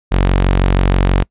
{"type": "tone", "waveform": "sawtooth", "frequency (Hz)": 46.25, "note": "F#1", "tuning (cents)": 0, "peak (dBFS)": -6, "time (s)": [0.11, 1.24], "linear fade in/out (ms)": 20, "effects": ["noise-tail reverb RT60 0.1 s tail -26 dB re dry", "resampled to 8000 Hz"]}